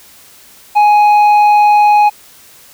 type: tone with tanh clipping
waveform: sine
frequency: 834 Hz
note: G#5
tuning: 7 cents sharp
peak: -6 dBFS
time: 0.75-2.1 s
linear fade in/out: 20 ms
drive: 6 dB
effects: white hiss -41 dBFS RMS until 2.73 s